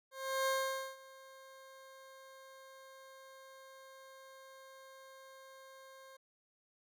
20% pulse tone with ADSR envelope, 532 Hz, C5, 29 cents sharp, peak -26 dBFS, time 0.11-6.17 s, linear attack 360 ms, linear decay 490 ms, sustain -23 dB, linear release 8 ms, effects none

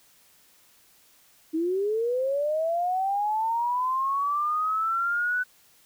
sine linear sweep, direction up, 311.2 to 1500 Hz, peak -23 dBFS, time 1.53-5.44 s, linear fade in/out 20 ms, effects white hiss -59 dBFS RMS until 5.85 s

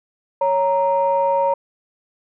sine tone pair together, 554.3 / 932.3 Hz, C#5 / A#5, 0 / 0 cents, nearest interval major sixth, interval 900 cents, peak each -17 dBFS, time 0.41-1.54 s, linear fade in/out 5 ms, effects tanh soft clip ceiling -8 dBFS

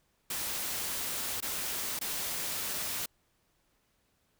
white noise with dropouts, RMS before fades -35 dBFS, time 0.3-3.06 s, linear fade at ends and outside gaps 5 ms, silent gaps 1.405-1.424 / 1.991-2.012 s, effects pink hiss -73 dBFS RMS until 4.39 s

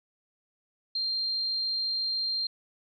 sine tone, 4182 Hz, C8, 2 cents flat, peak -27 dBFS, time 0.95-2.47 s, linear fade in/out 5 ms, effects none

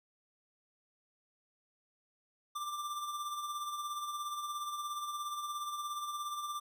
square tone with tremolo, 1183 Hz, D6, 12 cents sharp, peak -36 dBFS, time 2.55-6.6 s, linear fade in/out 10 ms, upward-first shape sine, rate 17 Hz, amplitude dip 45%, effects none

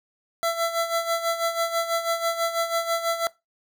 25% pulse tone with tremolo, 670 Hz, E5, 28 cents sharp, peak -17 dBFS, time 0.43-3.27 s, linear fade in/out 0 ms, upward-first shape sine, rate 6.1 Hz, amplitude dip 70%, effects noise-tail reverb RT60 0.2 s tail -20 dB re dry

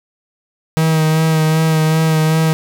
45% pulse tone with vibrato, 158.5 Hz, D#3, 32 cents sharp, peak -11 dBFS, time 0.77-2.53 s, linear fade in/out 0 ms, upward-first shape sine, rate 2.6 Hz, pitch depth 22 cents each way, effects none

